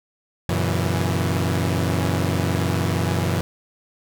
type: chord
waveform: sawtooth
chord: F# dominant seventh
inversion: none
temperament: equal with one note detuned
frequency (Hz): 92.5 / 119.2 / 138.59 / 164.81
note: F#2 / A#2 / C#3 / E3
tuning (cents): 0 / +39 / 0 / 0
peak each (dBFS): -19 / -22 / -25 / -21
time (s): 0.49-3.41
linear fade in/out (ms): 0
effects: none